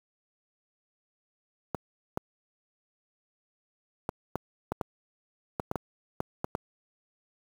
clicks, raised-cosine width 1 ms, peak -15 dBFS, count 12, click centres 1.747 / 2.174 / 4.091 / 4.356 / 4.72 / 4.812 / 5.598 / 5.714 / 5.757 / 6.204 / 6.444 / 6.551 s, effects high-pass 60 Hz 12 dB/octave + 7-bit

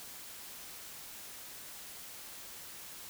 silence, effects white hiss -48 dBFS RMS until 3.09 s

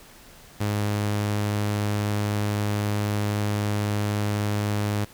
sawtooth tone, 103.83 Hz, G#2, in tune, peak -19 dBFS, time 0.6-5.05 s, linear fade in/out 10 ms, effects pink hiss -49 dBFS RMS until 5.13 s

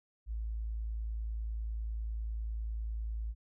sine tone, 55 Hz, A1, in tune, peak -34 dBFS, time 0.26-3.35 s, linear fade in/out 50 ms, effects none

